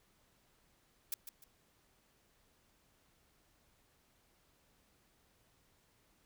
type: noise with echo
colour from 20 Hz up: blue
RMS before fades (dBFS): -37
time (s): 1.12-1.14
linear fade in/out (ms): 2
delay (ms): 150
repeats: 2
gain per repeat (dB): -10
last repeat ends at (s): 1.44
effects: pink hiss -72 dBFS RMS until 6.25 s